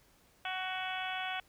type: harmonic tone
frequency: 372.8 Hz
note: F#4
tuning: 13 cents sharp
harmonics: 2 / 3 / 4 / 5 / 6 / 7 / 8 / 9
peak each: -39 / -46 / -41 / -47 / -44 / -44 / -46 / -45 dBFS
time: 0.45-1.4 s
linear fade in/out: 2 ms
effects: pink hiss -66 dBFS RMS until 1.48 s